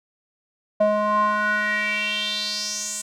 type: tone with band-pass filter sweep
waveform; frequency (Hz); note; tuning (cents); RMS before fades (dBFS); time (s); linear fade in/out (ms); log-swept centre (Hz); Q
square; 210.2; G#3; +21; -23; 0.8-3.02; 10; 670 to 8000; 4.9
effects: none